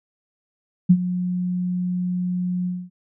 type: tone with ADSR envelope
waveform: sine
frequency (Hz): 180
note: F#3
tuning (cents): -47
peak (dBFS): -7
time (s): 0.89-2.9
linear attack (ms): 15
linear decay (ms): 59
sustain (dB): -14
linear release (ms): 240
effects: none